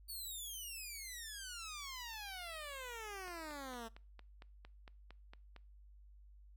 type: exponential sweep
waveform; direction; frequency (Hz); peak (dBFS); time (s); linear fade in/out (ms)
10% pulse; down; 4548 to 221.3; -37; 0.08-3.89; 20
type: click train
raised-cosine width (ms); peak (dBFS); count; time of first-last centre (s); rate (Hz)
0.3; -38; 11; 3.28-5.563; 4.38
effects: noise-tail reverb RT60 0.4 s tail -23 dB re dry + added 50 Hz sine -57 dBFS peak until 6.56 s